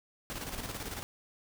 pink noise with tremolo, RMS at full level -38 dBFS, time 0.3-1.03 s, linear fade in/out 0 ms, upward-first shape square, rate 18 Hz, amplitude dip 50%, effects none

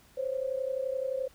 sine tone pair together, 518.4 / 550 Hz, C5 / C#5, -16 / -14 cents, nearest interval minor second, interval 102 cents, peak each -31 / -34 dBFS, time 0.17-1.28 s, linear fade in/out 10 ms, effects pink hiss -60 dBFS RMS until 1.34 s

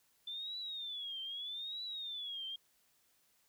sine tone with vibrato, 3520 Hz, A7, in tune, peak -40 dBFS, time 0.27-2.56 s, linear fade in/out 5 ms, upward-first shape triangle, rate 0.8 Hz, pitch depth 210 cents each way, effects white hiss -73 dBFS RMS until 3.48 s

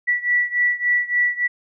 sine beating tone pair, 1952 / 1955.5 Hz, B6 / B6, -21 / -18 cents, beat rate 3.5 Hz, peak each -19 / -21 dBFS, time 0.07-1.48 s, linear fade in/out 20 ms, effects none

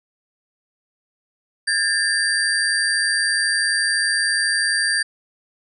sine tone cluster, 1623 / 1783 / 4708 / 8920 Hz, G#6 / A6 / D8 / C#9, -40 / +22 / +3 / +10 cents, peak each -22 / -22 / -22 / -26 dBFS, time 1.67-5.03 s, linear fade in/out 10 ms, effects none

